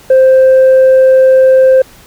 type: tone with tanh clipping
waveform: sine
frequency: 523.3 Hz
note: C5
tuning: in tune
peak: -3 dBFS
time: 0.1-1.82 s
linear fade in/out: 5 ms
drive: 1 dB
effects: pink hiss -39 dBFS RMS until 2.06 s